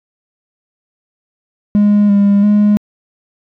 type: tone with pitch steps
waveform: triangle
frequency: 206.5 / 201.5 / 207.8 Hz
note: G#3 / G3 / G#3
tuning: -10 / +48 / +1 cents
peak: -4 dBFS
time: 1.75-2.77 s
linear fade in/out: 0 ms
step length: 340 ms
effects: tanh soft clip ceiling -1 dBFS